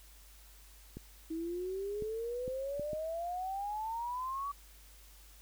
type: clicks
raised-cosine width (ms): 3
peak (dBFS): -30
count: 5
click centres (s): 0.97 / 2.023 / 2.479 / 2.796 / 2.932
type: exponential sweep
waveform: sine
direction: up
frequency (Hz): 318.9 to 1150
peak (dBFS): -35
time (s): 1.3-4.52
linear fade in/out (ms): 10
effects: added 50 Hz sine -56 dBFS peak until 5.41 s + white hiss -60 dBFS RMS until 5.41 s